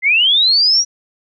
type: linear sweep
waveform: sine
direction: up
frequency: 2016 to 5800 Hz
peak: -9 dBFS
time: 0.02-0.85 s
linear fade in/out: 50 ms
effects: none